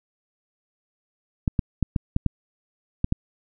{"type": "clicks", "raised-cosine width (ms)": 5, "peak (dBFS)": -8, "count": 8, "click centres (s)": [1.478, 1.592, 1.827, 1.962, 2.164, 2.263, 3.044, 3.124], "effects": []}